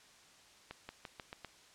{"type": "accelerating click train", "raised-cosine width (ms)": 0.3, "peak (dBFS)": -28, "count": 6, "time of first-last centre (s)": [0.71, 1.447], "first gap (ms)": 180, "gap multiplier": 0.9, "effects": ["white hiss -61 dBFS RMS until 1.74 s", "low-pass 7000 Hz 12 dB/octave"]}